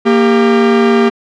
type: tone pair together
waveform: 45% pulse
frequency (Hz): 231.6 / 398.4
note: A#3 / G4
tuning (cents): -11 / +28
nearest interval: major sixth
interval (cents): 939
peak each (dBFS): -10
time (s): 0.05-1.1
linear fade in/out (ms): 20
effects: low-pass 3000 Hz 12 dB/octave